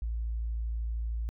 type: tone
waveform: sine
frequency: 56.5 Hz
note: A1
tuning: 47 cents sharp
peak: -29 dBFS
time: 0.02-1.29 s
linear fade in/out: 0 ms
effects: tanh soft clip ceiling -25 dBFS

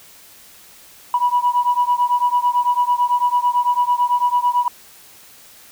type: beating tone pair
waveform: sine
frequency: 973 / 982 Hz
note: B5 / B5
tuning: -26 / -10 cents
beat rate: 9 Hz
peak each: -16 / -17 dBFS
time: 1.14-4.68 s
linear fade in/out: 2 ms
effects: tanh soft clip ceiling -8 dBFS + white hiss -45 dBFS RMS until 5.71 s

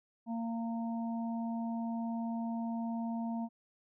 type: harmonic tone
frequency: 229.7 Hz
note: A#3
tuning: 25 cents flat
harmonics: 1 / 3 / 4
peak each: -34 / -44 / -46 dBFS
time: 0.26-3.49 s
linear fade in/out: 50 ms
effects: none

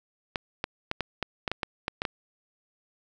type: clicks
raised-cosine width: 0.3 ms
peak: -12 dBFS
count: 11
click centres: 0.358 / 0.641 / 0.914 / 1.007 / 1.227 / 1.478 / 1.516 / 1.632 / 1.881 / 2.019 / 2.052 s
effects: none

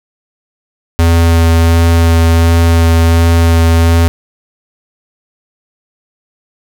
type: tone with vibrato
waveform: square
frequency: 83.3 Hz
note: E2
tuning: 19 cents sharp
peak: -6 dBFS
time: 0.99-4.08 s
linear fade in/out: 0 ms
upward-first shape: sine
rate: 1.4 Hz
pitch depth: 11 cents each way
effects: none

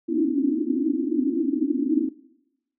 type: band-pass noise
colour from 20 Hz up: white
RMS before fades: -23 dBFS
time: 0.08-2.09 s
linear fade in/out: 10 ms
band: 250 to 330 Hz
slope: 96 dB/octave
effects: noise-tail reverb RT60 0.9 s tail -20 dB re dry

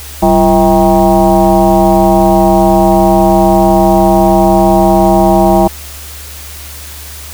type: tone with frequency modulation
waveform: sine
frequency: 493 Hz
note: B4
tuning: 3 cents flat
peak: -4 dBFS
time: 0.22-5.68 s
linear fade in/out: 10 ms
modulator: 150 Hz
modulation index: 2.6
effects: added 73 Hz sine -29 dBFS peak until 7.33 s + white hiss -29 dBFS RMS until 7.33 s

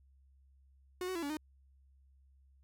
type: tone with pitch steps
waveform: 45% pulse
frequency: 363.6 / 373.1 / 336.7 / 285.3 / 307.3 Hz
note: F#4 / F#4 / E4 / C#4 / D#4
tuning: -30 / +14 / +37 / +50 / -21 cents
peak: -36 dBFS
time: 1.01-1.37 s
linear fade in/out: 2 ms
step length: 72 ms
effects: added 67 Hz sine -62 dBFS peak until 2.63 s

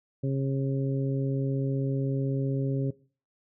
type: harmonic tone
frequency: 135.8 Hz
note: C#3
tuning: 35 cents flat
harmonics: 1 / 2 / 3 / 4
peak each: -26 / -32 / -36 / -38 dBFS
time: 0.23-2.91 s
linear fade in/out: 10 ms
effects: noise-tail reverb RT60 0.4 s tail -20 dB re dry

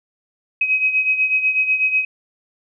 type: beating tone pair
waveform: sine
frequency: 2533 / 2541.1 Hz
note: D#7 / D#7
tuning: +30 / +36 cents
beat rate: 8.1 Hz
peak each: -16 / -22 dBFS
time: 0.61-2.05 s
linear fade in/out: 5 ms
effects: none

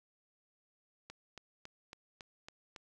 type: click train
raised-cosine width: 0.2 ms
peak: -30 dBFS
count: 7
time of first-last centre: 1.1-2.762 s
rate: 3.61 Hz
effects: none

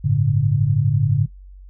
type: chord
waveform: sine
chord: G suspended second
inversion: none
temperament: equal with one note detuned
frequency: 98 / 110 / 143.06 Hz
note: G2 / A2 / D3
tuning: 0 / 0 / -45 cents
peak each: -23 / -19 / -17 dBFS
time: 0.04-1.26 s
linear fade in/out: 10 ms
effects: noise-tail reverb RT60 0.1 s tail -18 dB re dry + added 47 Hz sine -38 dBFS peak until 1.69 s

